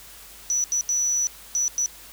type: tone bursts at uneven times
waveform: sine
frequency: 5920 Hz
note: F#8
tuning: in tune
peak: -20 dBFS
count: 5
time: 0.5-0.64 / 0.72-0.81 / 0.89-1.27 / 1.55-1.68 / 1.78-1.86 s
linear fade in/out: 0 ms
effects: added 50 Hz sine -54 dBFS peak until 2.12 s + white hiss -45 dBFS RMS until 2.12 s